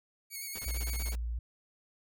5% pulse tone with vibrato, 2217 Hz, C#7, in tune, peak -29 dBFS, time 0.3-1.15 s, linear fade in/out 50 ms, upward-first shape square, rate 8.7 Hz, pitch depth 30 cents each way
pink noise bursts, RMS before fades -45 dBFS, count 10, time 0.55-1.155 s, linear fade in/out 5 ms, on 38 ms, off 25 ms
sine tone, 58.1 Hz, A#1, 5 cents flat, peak -32 dBFS, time 0.66-1.39 s, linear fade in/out 5 ms
effects none

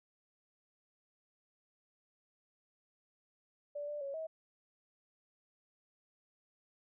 sine tone with pitch steps, 582 / 590 / 555 / 640 Hz, D5 / D5 / C#5 / D#5, -16 / +8 / +2 / +49 cents, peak -38 dBFS, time 3.75-4.27 s, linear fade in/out 10 ms, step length 130 ms, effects none

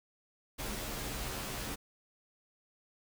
pink noise with comb filter, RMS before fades -39 dBFS, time 0.58-1.76 s, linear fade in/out 20 ms, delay 12 ms, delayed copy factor -0.95, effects none

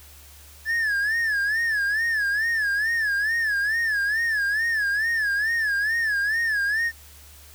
triangle tone with vibrato, 1727 Hz, A6, 33 cents flat, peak -19 dBFS, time 0.65-6.92 s, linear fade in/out 50 ms, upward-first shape sine, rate 2.3 Hz, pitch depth 130 cents each way, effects added 72 Hz sine -48 dBFS peak until 7.54 s + white hiss -49 dBFS RMS until 7.54 s

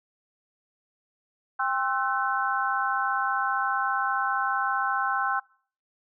harmonic tone with a mistuned harmonic, 264.9 Hz, C4, 22 cents sharp, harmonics 3 / 4 / 5 / 6, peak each -29 / -29 / -29 / -29 dBFS, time 1.59-5.4 s, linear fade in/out 10 ms, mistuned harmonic 6, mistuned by -82 cents, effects noise-tail reverb RT60 0.5 s tail -25 dB re dry

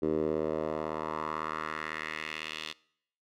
10% pulse tone with band-pass filter sweep, 78 Hz, D#2, 5 cents sharp, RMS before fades -34 dBFS, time 0.02-2.73 s, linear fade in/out 10 ms, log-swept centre 370 to 3400 Hz, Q 2.3, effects noise-tail reverb RT60 0.7 s tail -23 dB re dry

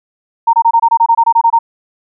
sine tone bursts, 922 Hz, A#5, 19 cents flat, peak -5 dBFS, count 13, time 0.47-1.59 s, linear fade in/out 10 ms, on 64 ms, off 24 ms, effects none

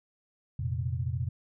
sine chord, F suspended fourth, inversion none, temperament equal, 87.31 / 116.54 / 130.81 Hz, F2 / Bb2 / C3, 0 / 0 / 0 cents, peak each -33 dBFS, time 0.59-1.29 s, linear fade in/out 5 ms, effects none

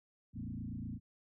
sine tone with frequency modulation, 163.9 Hz, E3, 10 cents flat, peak -39 dBFS, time 0.33-1 s, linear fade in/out 50 ms, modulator 28.2 Hz, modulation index 3.3, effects none

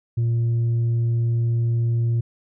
sine tone, 116.7 Hz, A#2, 2 cents sharp, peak -15 dBFS, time 0.17-2.21 s, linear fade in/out 10 ms, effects tanh soft clip ceiling -17 dBFS

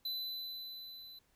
square tone with level ramp, 4009 Hz, B7, 25 cents sharp, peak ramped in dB -36 to -51 dBFS, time 0.05-1.19 s, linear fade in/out 5 ms, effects pink hiss -73 dBFS RMS until 1.35 s

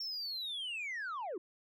sine linear sweep, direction down, 5490 to 315.9 Hz, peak -35 dBFS, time 0-1.38 s, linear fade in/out 5 ms, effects tanh soft clip ceiling -36 dBFS

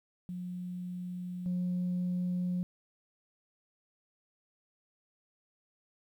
sine tone pair in turn, 179.5 / 179.5 Hz, F3 / F3, +48 / +48 cents, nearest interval unison, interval 0 cents, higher neither, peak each -36 / -28 dBFS, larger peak second, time 0.29-1.46 / 1.46-2.63 s, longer neither, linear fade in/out 0 ms, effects tanh soft clip ceiling -27 dBFS + 11-bit

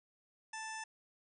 harmonic tone, 881 Hz, A5, 2 cents sharp, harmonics 1 / 2 / 3 / 4 / 6 / 7 / 8 / 9 / 10, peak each -45 / -46 / -51 / -59 / -53 / -53 / -58 / -63 / -56 dBFS, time 0.53-0.84 s, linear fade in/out 5 ms, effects none

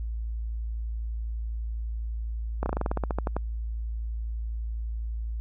slowing click train, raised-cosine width 1 ms, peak -14 dBFS, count 14, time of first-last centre 2.63-3.366 s, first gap 30 ms, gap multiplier 1.1, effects added 56 Hz sine -29 dBFS peak until 5.4 s

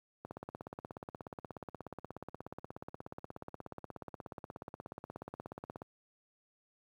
click train, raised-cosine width 1 ms, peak -29 dBFS, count 94, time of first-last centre 0.25-5.819 s, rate 16.7 Hz, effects high-pass 80 Hz 12 dB/octave + 11-bit

